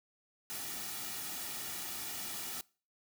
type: noise with comb filter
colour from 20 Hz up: white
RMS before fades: -41 dBFS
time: 0.5-2.61 s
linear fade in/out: 0 ms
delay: 1.9 ms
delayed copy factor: -0.55
effects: noise-tail reverb RT60 0.4 s tail -24 dB re dry